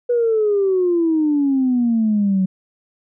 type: exponential sweep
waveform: sine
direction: down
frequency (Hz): 490.3 to 185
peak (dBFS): -13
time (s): 0.09-2.46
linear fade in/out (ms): 10
effects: tanh soft clip ceiling -9 dBFS